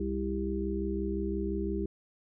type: harmonic tone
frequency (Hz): 65.8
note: C2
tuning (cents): +10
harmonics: 1 / 3 / 5 / 6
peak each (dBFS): -35 / -35 / -35 / -35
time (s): 0-1.86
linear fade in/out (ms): 5
effects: none